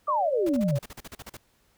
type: exponential sweep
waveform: sine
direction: down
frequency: 1232 to 122 Hz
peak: -22 dBFS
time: 0.07-0.79 s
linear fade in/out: 20 ms
type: tone with vibrato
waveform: sine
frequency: 587.3 Hz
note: D5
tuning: in tune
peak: -30 dBFS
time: 0.08-0.79 s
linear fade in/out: 2 ms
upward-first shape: square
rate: 3.9 Hz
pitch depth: 47 cents each way
type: noise bursts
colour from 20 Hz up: pink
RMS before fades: -41 dBFS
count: 13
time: 0.46-1.37 s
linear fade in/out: 5 ms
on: 34 ms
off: 39 ms
effects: pink hiss -66 dBFS RMS until 1.77 s